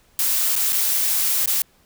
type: noise with dropouts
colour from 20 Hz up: blue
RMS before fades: -20 dBFS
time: 0.19-1.62 s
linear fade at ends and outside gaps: 1 ms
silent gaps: 0.555-0.562 / 0.724-0.728 / 1.459-1.475 s
effects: pink hiss -58 dBFS RMS until 1.85 s